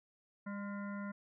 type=harmonic tone with a mistuned harmonic; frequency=201.2 Hz; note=G3; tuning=45 cents sharp; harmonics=1 / 3 / 5 / 7 / 9 / 10; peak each=-40 / -51 / -51 / -50 / -58 / -58 dBFS; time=0.46-1.12 s; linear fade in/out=10 ms; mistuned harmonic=5; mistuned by=+44 cents; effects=none